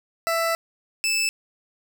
20% pulse tone pair in turn, 663 / 2631 Hz, E5 / E7, +10 / -4 cents, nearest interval 2 octaves, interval 2386 cents, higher second, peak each -16 dBFS, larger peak neither, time 0.27-0.55 / 1.04-1.29 s, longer first, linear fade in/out 0 ms, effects none

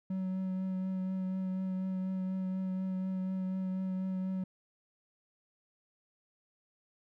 triangle tone with vibrato, 187.6 Hz, F#3, 24 cents sharp, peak -30 dBFS, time 0.1-4.44 s, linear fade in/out 5 ms, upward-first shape triangle, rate 4.1 Hz, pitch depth 17 cents each way, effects none

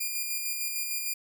5% pulse tone with tremolo, 2409 Hz, D7, 43 cents sharp, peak -19 dBFS, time 0-1.14 s, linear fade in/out 10 ms, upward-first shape square, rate 6.6 Hz, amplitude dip 30%, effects none

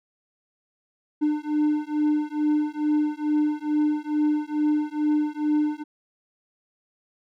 triangle beating tone pair, 299.4 / 301.7 Hz, D4 / D4, +33 / +47 cents, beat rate 2.3 Hz, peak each -22 dBFS, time 1.21-5.84 s, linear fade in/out 20 ms, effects none

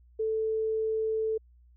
sine tone, 440 Hz, A4, in tune, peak -26 dBFS, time 0.19-1.38 s, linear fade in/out 10 ms, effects added 60 Hz sine -55 dBFS peak until 1.76 s

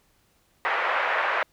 white band-pass noise, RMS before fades -25 dBFS, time 0.65-1.43 s, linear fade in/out 0 ms, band 540 to 2000 Hz, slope 24 dB/octave, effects pink hiss -65 dBFS RMS until 1.52 s

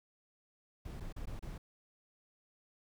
brown noise with dropouts, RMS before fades -43 dBFS, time 0.85-1.58 s, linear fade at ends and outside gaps 5 ms, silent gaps 1-1.005 / 1.126-1.162 / 1.256-1.271 / 1.394-1.424 s, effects none

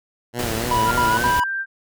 10% pulse tone with vibrato, 116.54 Hz, A#2, in tune, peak -16 dBFS, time 0.33-1.33 s, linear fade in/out 50 ms, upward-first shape sine, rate 3.5 Hz, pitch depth 89 cents each way
pink noise, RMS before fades -27 dBFS, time 0.39-1.4 s, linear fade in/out 2 ms
triangle tone bursts, 981 Hz, B5, 12 cents flat, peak -15 dBFS, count 3, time 0.71-1.438 s, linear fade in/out 2 ms, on 200 ms, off 64 ms
sine tone with pitch glide, 1396.9 to 1577.1 Hz, F6 to G6, 0 to +10 cents, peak -22 dBFS, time 0.85-1.66 s, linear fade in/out 50 ms, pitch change +210 cents, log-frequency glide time 1.07-1.26 s
effects none

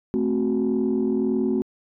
sine chord, F# diminished, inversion first, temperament equal, 220 / 261.6 / 370 Hz, A3 / C4 / F#4, 0 / 0 / 0 cents, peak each -23 dBFS, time 0.14-1.62 s, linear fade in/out 0 ms, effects tanh soft clip ceiling -14 dBFS

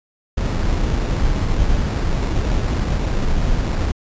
brown noise with sample-and-hold, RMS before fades -18 dBFS, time 0.37-3.92 s, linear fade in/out 10 ms, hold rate 3150 Hz, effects resampled to 16000 Hz

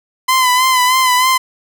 sawtooth tone with vibrato, 1018 Hz, C6, 48 cents flat, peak -6 dBFS, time 0.28-1.38 s, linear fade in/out 10 ms, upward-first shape sine, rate 3.2 Hz, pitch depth 45 cents each way, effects none

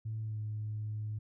sine tone with pitch glide, 110 to 106.99 Hz, A2 to A2, 0 to -48 cents, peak -34 dBFS, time 0.05-1.19 s, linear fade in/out 10 ms, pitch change -48 cents, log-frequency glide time 0.21-0.39 s, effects tanh soft clip ceiling -30 dBFS

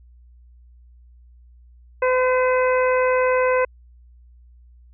harmonic tone, 509 Hz, C5, 48 cents flat, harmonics 1 / 2 / 3 / 4 / 5, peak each -17 / -23 / -27 / -29 / -31 dBFS, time 2.02-3.65 s, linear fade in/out 5 ms, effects added 60 Hz sine -46 dBFS peak until 4.93 s

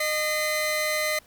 sawtooth tone pair together, 613 / 2046 Hz, D#5 / C7, -26 / -39 cents, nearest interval octave + major sixth, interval 2087 cents, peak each -23 dBFS, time 0-1.19 s, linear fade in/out 5 ms, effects pink hiss -56 dBFS RMS until 1.26 s

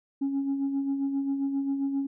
sine tone with tremolo, 275.7 Hz, C#4, 9 cents flat, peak -22 dBFS, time 0.21-2.07 s, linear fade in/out 10 ms, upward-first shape sine, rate 7.5 Hz, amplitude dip 50%, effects tanh soft clip ceiling -22 dBFS

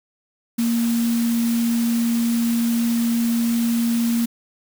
sine tone in noise, 233.1 Hz, A#3, in tune, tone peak -17 dBFS, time 0.58-4.26 s, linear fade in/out 10 ms, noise white, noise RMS -32 dBFS, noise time 0.58-4.26 s, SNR +12 dB, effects none

